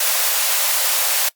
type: high-pass noise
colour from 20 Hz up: white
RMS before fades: -18 dBFS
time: 0-1.29 s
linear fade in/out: 5 ms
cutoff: 490 Hz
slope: 96 dB/octave
effects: noise-tail reverb RT60 0.1 s tail -21 dB re dry + Opus 48 kbps